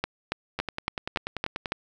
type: two click trains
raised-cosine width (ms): 0.3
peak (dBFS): -14 / -10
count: 12 / 7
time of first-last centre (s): 0.59-1.658 / 0.04-1.721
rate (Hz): 10.3 / 3.57
effects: none